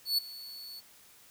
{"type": "tone with ADSR envelope", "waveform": "45% pulse", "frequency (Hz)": 4435, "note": "C#8", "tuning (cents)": 0, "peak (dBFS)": -23, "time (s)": [0.05, 0.81], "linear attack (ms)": 130, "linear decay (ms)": 10, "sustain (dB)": -19, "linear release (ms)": 23, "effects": ["white hiss -58 dBFS RMS until 1.3 s"]}